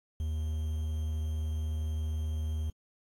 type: tone with quantisation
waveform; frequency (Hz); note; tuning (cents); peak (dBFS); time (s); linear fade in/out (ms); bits
triangle; 77.8; D#2; 0; -28; 0.2-2.7; 0; 9
effects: AAC 48 kbps